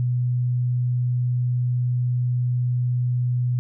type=tone; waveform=sine; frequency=123.47 Hz; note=B2; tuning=in tune; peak=-19 dBFS; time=0-3.59 s; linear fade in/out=0 ms; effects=none